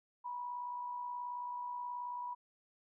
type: tone with amplitude modulation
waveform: sine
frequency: 977 Hz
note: B5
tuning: 19 cents flat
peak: -37 dBFS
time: 0.24-2.35 s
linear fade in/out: 20 ms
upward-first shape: sine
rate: 58.6 Hz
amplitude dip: 40%
effects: none